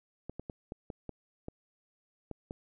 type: clicks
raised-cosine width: 2 ms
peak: -26 dBFS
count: 9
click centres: 0.296 / 0.396 / 0.498 / 0.721 / 0.902 / 1.093 / 1.484 / 2.313 / 2.509 s
effects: none